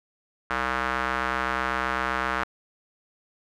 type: tone with band-pass filter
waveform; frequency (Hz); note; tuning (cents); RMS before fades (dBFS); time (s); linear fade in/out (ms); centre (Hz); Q
square; 63.9; C2; -40; -27; 0.5-2.44; 5; 1400; 2.2
effects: none